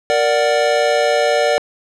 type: chord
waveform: square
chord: Bb augmented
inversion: none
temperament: equal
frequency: 466.2 / 587.3 / 740 Hz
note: Bb4 / D5 / F#5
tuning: 0 / 0 / 0 cents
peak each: -19 / -16 / -20 dBFS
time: 0.1-1.58 s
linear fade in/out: 0 ms
effects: low-pass 6000 Hz 12 dB/octave